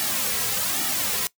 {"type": "noise with flanger", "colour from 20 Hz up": "white", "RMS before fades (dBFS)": -25, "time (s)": [0, 1.27], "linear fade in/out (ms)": 0, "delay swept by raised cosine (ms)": [1.9, 3.4], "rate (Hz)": 1.2, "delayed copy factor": -0.95, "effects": ["noise-tail reverb RT60 0.1 s tail -20 dB re dry"]}